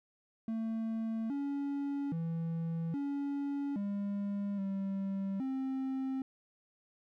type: tone with pitch steps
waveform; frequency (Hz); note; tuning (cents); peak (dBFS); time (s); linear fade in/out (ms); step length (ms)
triangle; 224 / 281.7 / 165.3 / 282.2 / 201.5 / 194.9 / 264.9; A3 / C#4 / E3 / C#4 / G3 / G3 / C4; +31 / +28 / +5 / +31 / +48 / -10 / +22; -31; 0.48-6.22; 2; 820
effects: none